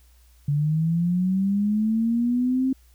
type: linear sweep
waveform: sine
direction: up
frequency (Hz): 141.9 to 265.7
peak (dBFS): -19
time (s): 0.48-2.73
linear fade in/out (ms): 5
effects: added 60 Hz sine -52 dBFS peak until 2.94 s + white hiss -62 dBFS RMS until 2.94 s